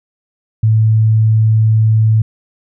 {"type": "tone", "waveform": "sine", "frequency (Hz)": 110, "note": "A2", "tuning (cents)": 0, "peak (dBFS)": -7, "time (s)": [0.63, 2.22], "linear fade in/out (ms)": 5, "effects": []}